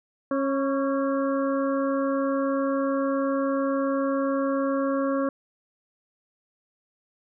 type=harmonic tone with a mistuned harmonic; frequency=272.9 Hz; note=C#4; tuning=27 cents flat; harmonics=1 / 2 / 4 / 5 / 6; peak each=-25 / -26 / -32 / -37 / -41 dBFS; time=0.31-5.29 s; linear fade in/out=2 ms; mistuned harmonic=4; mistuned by=+38 cents; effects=none